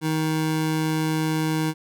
square tone pair together, 157.3 / 314.6 Hz, D#3 / D#4, +19 / +19 cents, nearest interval octave, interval 1200 cents, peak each -25 dBFS, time 0.01-1.74 s, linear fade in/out 50 ms, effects none

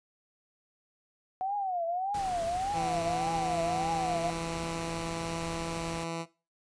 sine tone with vibrato, 740 Hz, F#5, in tune, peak -29 dBFS, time 1.41-4.3 s, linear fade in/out 0 ms, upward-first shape triangle, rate 1.7 Hz, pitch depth 200 cents each way
pink noise, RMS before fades -42 dBFS, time 2.14-6.04 s, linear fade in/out 5 ms
10% pulse tone, 166.1 Hz, E3, 13 cents sharp, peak -25 dBFS, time 2.72-6.26 s, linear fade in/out 50 ms
effects noise-tail reverb RT60 0.3 s tail -18 dB re dry + resampled to 22050 Hz

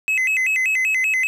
triangle tone with vibrato, 2292 Hz, D7, 43 cents flat, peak -15 dBFS, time 0.08-1.27 s, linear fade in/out 0 ms, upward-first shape square, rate 5.2 Hz, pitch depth 200 cents each way, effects none

